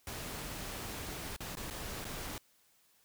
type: noise with dropouts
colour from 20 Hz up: pink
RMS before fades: -42 dBFS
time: 0.07-2.38 s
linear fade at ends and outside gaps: 1 ms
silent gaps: 1.364-1.405 / 1.553-1.57 / 1.701-1.708 / 2.045-2.051 s
effects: white hiss -69 dBFS RMS until 3.04 s